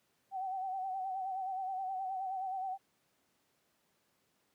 sine tone with vibrato, 760 Hz, F#5, 46 cents sharp, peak -35 dBFS, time 0.31-2.78 s, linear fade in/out 50 ms, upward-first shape sine, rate 9.5 Hz, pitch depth 51 cents each way, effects pink hiss -75 dBFS RMS until 4.54 s + high-pass 150 Hz 12 dB/octave

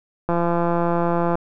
click train, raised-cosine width 1 ms, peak -8 dBFS, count 183, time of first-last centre 0.29-1.354 s, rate 171 Hz, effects none

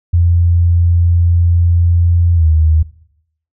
sine tone with pitch glide, 86 to 78.86 Hz, F2 to D#2, -26 to +24 cents, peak -7 dBFS, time 0.13-2.83 s, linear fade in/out 10 ms, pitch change -150 cents, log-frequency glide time 2.35-2.46 s, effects noise-tail reverb RT60 0.7 s tail -18 dB re dry

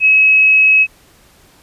sine tone, 2564 Hz, E7, 49 cents flat, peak -6 dBFS, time 0-0.87 s, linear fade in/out 50 ms, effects pink hiss -48 dBFS RMS until 1.62 s + resampled to 32000 Hz

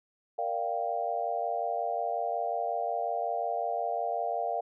sine chord, G minor seventh, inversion first, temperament equal, 466.2 / 587.3 / 698.5 / 784 Hz, Bb4 / D5 / F5 / G5, 0 / 0 / 0 / 0 cents, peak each -37 / -36 / -31 / -35 dBFS, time 0.38-4.61 s, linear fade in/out 10 ms, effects none

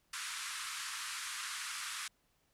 pink band-pass noise, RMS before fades -42 dBFS, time 0.13-2.08 s, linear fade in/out 5 ms, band 1100 to 11000 Hz, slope 48 dB/octave, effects pink hiss -75 dBFS RMS until 2.53 s

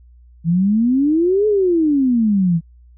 sine exponential two-way sweep, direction up then down, 160 to 432.1 to 160 Hz, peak -12 dBFS, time 0.44-2.61 s, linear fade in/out 50 ms, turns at 1.47 s, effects added 60 Hz sine -43 dBFS peak until 2.97 s

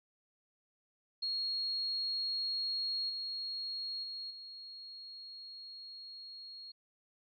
sine tone with level steps, 4292 Hz, C8, 43 cents sharp, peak -33 / -37 / -40 / -46 dBFS, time 1.22-6.72 s, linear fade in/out 10 ms, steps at 3.09 / 4.03 / 4.3 s, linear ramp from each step 10 ms, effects none

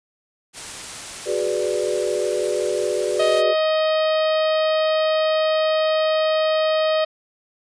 white noise, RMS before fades -33 dBFS, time 0.53-3.43 s, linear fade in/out 50 ms
sine chord, G# half-diminished seventh, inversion third, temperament equal, 370 / 415.3 / 493.9 / 587.3 Hz, F#4 / G#4 / B4 / D5, 0 / 0 / 0 / 0 cents, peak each -25 dBFS, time 1.25-3.55 s, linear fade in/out 50 ms
harmonic tone, 627 Hz, D#5, 13 cents sharp, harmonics 1 / 2 / 3 / 4 / 5 / 6 / 7 / 8, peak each -17 / -27 / -32 / -34 / -31 / -34 / -36 / -39 dBFS, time 3.19-7.05 s, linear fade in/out 10 ms
effects resampled to 22050 Hz

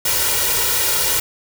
white noise with comb filter, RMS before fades -18 dBFS, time 0.05-1.2 s, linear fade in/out 5 ms, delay 2.1 ms, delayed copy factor +0.85, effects none

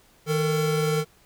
square tone pair together, 157.22 / 450.9 Hz, D#3 / A4, +18 / +42 cents, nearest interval octave + tritone, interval 1824 cents, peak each -25 dBFS, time 0.26-1.05 s, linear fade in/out 50 ms, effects pink hiss -58 dBFS RMS until 1.25 s

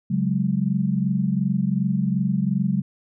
sine chord, C# suspended fourth, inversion none, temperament equal, 138.59 / 185 / 207.7 Hz, C#3 / F#3 / G#3, 0 / 0 / 0 cents, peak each -25 / -22 / -24 dBFS, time 0.1-2.82 s, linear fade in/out 10 ms, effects none

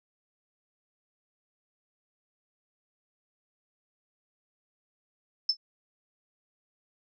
sine tone with exponential decay, 5274 Hz, E8, in tune, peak -18 dBFS, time 5.49-5.57 s, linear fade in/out 5 ms, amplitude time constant 16 ms, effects none

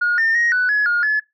sine tone with pitch steps, 1436 / 1810 / 1879 / 1489 / 1691 / 1426 / 1716 Hz, F6 / A6 / A#6 / F#6 / G#6 / F6 / A6, +48 / +48 / +13 / +11 / +31 / +36 / -44 cents, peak -13 dBFS, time 0.01-1.2 s, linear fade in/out 10 ms, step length 170 ms, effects noise-tail reverb RT60 0.2 s tail -22 dB re dry + tanh soft clip ceiling -11 dBFS

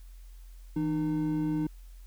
triangle tone pair together, 161.6 / 305.1 Hz, E3 / D#4, -34 / -34 cents, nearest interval major seventh, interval 1100 cents, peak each -30 / -26 dBFS, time 0.76-1.67 s, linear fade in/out 5 ms, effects added 43 Hz sine -45 dBFS peak until 2.06 s + white hiss -64 dBFS RMS until 2.06 s

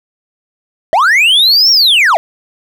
triangle linear two-way sweep, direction up then down, 590 to 5620 to 590 Hz, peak -4 dBFS, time 0.93-2.17 s, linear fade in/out 0 ms, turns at 1.71 s, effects none

